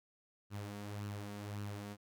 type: tone with flanger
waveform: sawtooth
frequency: 102.6 Hz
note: G#2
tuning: 21 cents flat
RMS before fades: -44 dBFS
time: 0.5-1.97 s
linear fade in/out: 50 ms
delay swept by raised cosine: 0.69 to 4.39 ms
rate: 1.8 Hz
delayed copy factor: +0.5
effects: none